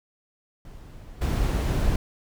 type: noise with level steps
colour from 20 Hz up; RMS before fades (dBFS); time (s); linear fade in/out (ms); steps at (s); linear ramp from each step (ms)
brown; -43 / -23; 0.65-1.96; 2; 1.21; 10
effects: none